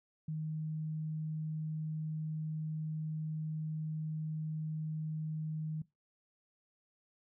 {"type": "tone", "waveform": "sine", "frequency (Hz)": 156, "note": "D#3", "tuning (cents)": 5, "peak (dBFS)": -35, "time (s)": [0.28, 5.82], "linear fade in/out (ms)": 5, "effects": ["noise-tail reverb RT60 0.2 s tail -20 dB re dry"]}